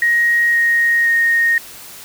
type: tone with pitch steps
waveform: sine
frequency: 1882 / 1869 / 1856.1 Hz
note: A#6 / A#6 / A#6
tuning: +16 / +4 / -8 cents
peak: -11 dBFS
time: 0.02-1.58 s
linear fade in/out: 2 ms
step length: 520 ms
effects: white hiss -36 dBFS RMS until 2.04 s